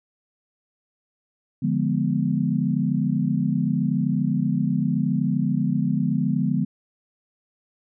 sine chord, D diminished seventh, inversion none, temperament equal, 146.83 / 174.61 / 207.7 / 246.9 Hz, D3 / F3 / Ab3 / Cb4, 0 / 0 / 0 / 0 cents, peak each -25 dBFS, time 1.62-6.65 s, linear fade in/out 10 ms, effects none

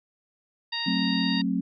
harmonic tone, 932 Hz, A#5, 1 cent flat, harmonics 1 / 2 / 3 / 4 / 5, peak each -38 / -34 / -35 / -32 / -33 dBFS, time 0.72-1.42 s, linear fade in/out 10 ms
sine chord, F# diminished, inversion none, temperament just, 185 / 222 / 266.4 Hz, F#3 / A3 / C4, 0 / +16 / +31 cents, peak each -27 / -29 / -27 dBFS, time 0.86-1.61 s, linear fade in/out 10 ms
effects none

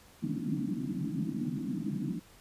pink band-pass noise, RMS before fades -34 dBFS, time 0.22-2.2 s, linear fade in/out 20 ms, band 140 to 320 Hz, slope 96 dB/octave, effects pink hiss -58 dBFS RMS until 2.4 s + resampled to 32000 Hz

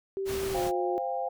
sine tone with pitch glide, 388.5 to 360.4 Hz, G4 to F#4, -16 to -45 cents, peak -29 dBFS, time 0.17-0.98 s, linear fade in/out 0 ms, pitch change -129 cents, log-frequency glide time 0.53-0.59 s
pink noise, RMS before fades -37 dBFS, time 0.25-0.72 s, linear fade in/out 50 ms
sine chord, C suspended fourth, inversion none, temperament equal with one note detuned, 523.3 / 698.5 / 800.9 Hz, C5 / F5 / G5, 0 / 0 / +37 cents, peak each -33 dBFS, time 0.54-1.29 s, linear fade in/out 10 ms
effects none

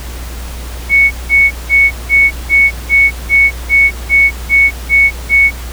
sine tone bursts, 2217 Hz, C#7, in tune, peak -4 dBFS, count 12, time 0.89-5.51 s, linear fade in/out 50 ms, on 220 ms, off 180 ms, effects added 60 Hz sine -22 dBFS peak until 5.72 s + pink hiss -30 dBFS RMS until 5.72 s

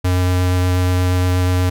square tone with vibrato, 90.7 Hz, F#2, 34 cents flat, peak -14 dBFS, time 0.04-1.7 s, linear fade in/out 10 ms, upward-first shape sine, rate 8.4 Hz, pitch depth 8 cents each way, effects none

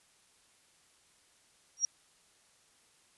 sine tone with exponential growth, 5660 Hz, F8, 22 cents sharp, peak -21 dBFS, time 1.77-1.85 s, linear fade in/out 1 ms, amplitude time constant 17 ms, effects white hiss -66 dBFS RMS until 3.17 s + resampled to 24000 Hz

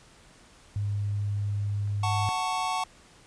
sine tone, 102.1 Hz, G#2, 29 cents flat, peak -26 dBFS, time 0.76-2.29 s, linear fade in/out 0 ms
square chord, F# minor, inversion none, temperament just, 740 / 888 / 1110 Hz, F#5 / A5 / C#6, 0 / +16 / +2 cents, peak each -32 dBFS, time 2.03-2.84 s, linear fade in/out 5 ms
effects pink hiss -55 dBFS RMS until 3.26 s + resampled to 22050 Hz

